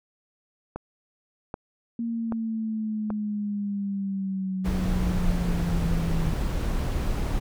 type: click train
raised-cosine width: 1 ms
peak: -18 dBFS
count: 4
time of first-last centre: 0.76-3.104 s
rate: 1.28 Hz
type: exponential sweep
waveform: sine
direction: down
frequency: 233.1 to 162.1 Hz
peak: -26 dBFS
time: 1.99-6.33 s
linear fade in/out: 2 ms
type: noise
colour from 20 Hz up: brown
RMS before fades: -26 dBFS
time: 4.64-7.4 s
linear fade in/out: 20 ms
effects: none